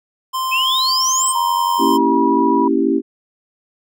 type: tone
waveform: square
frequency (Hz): 1042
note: C6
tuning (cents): -7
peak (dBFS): -19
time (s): 0.33-1.98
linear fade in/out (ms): 20
type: exponential sweep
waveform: sine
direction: up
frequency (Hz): 2512 to 8660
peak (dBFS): -15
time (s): 0.51-1.33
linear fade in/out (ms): 20
type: tone with pitch glide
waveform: sine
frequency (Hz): 951 to 973.8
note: A#5 to B5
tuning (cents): +34 to -25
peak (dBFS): -16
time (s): 1.35-2.68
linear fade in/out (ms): 5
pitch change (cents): +41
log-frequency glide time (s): 1.8-2.34
type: chord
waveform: sine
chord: A# diminished seventh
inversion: none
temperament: equal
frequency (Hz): 233.1 / 277.2 / 329.6 / 392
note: A#3 / C#4 / E4 / G4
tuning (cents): 0 / 0 / 0 / 0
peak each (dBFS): -21 / -17 / -18 / -19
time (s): 1.78-3.02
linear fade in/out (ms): 50
effects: none